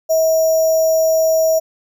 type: tone with sample-and-hold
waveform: sine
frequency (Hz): 642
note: E5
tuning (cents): -46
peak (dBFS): -11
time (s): 0.09-1.6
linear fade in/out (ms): 20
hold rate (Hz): 6300
effects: none